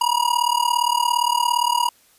square tone with amplitude modulation, 960 Hz, B5, 49 cents flat, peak -14 dBFS, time 0.01-1.89 s, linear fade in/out 5 ms, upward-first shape sine, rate 37.4 Hz, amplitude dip 90%, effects white hiss -56 dBFS RMS until 2.18 s + resampled to 32000 Hz

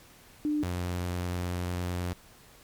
sine / sawtooth tone pair in turn, 299.2 / 88.95 Hz, D4 / F2, +32 / +32 cents, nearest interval octave + major sixth, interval 2100 cents, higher first, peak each -25 / -26 dBFS, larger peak first, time 0.45-0.63 / 0.63-2.13 s, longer second, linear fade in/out 0 ms, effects pink hiss -55 dBFS RMS until 2.63 s + MP3 96 kbps

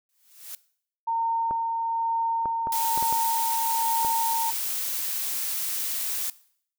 blue noise with exponential growth, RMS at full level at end -35 dBFS, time 0.09-0.55 s, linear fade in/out 1 ms, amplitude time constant 100 ms
sine tone with tremolo, 915 Hz, A#5, 32 cents flat, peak -22 dBFS, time 1.07-4.51 s, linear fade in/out 10 ms, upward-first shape sine, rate 1.1 Hz, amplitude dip 25%
clicks, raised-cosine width 1 ms, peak -20 dBFS, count 7, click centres 1.51 / 2.457 / 2.671 / 2.976 / 3.026 / 3.126 / 4.048 s
blue noise, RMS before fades -29 dBFS, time 2.72-6.3 s, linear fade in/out 2 ms
effects noise-tail reverb RT60 0.6 s tail -19 dB re dry

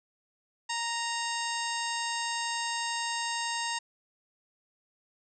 harmonic tone with a mistuned harmonic, 931 Hz, A#5, 2 cents flat, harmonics 1 / 2 / 3 / 4 / 5 / 6 / 7 / 8 / 9, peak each -34 / -37 / -39 / -40 / -41 / -42 / -42 / -43 / -44 dBFS, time 0.69-3.79 s, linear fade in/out 10 ms, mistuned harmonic 6, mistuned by -83 cents, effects none

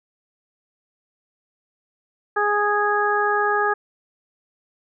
harmonic tone, 414.3 Hz, G#4, 4 cents flat, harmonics 1 / 2 / 3 / 4, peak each -23 / -23 / -23 / -23 dBFS, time 2.36-3.74 s, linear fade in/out 10 ms, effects none

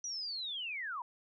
sine linear sweep, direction down, 5920 to 914 Hz, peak -37 dBFS, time 0.04-1.02 s, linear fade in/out 2 ms, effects none

